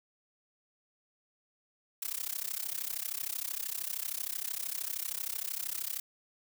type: noise with amplitude modulation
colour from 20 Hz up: blue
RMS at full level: -33 dBFS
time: 2.02-6 s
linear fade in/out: 5 ms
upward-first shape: sine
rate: 33 Hz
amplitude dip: 95%
effects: none